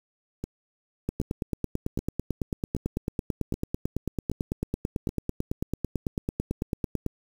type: two click trains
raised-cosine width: 3 ms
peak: -19 / -14 dBFS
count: 7 / 55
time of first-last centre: 0.44-5.091 / 1.09-7.063 s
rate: 1.29 / 9.04 Hz
effects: 7-bit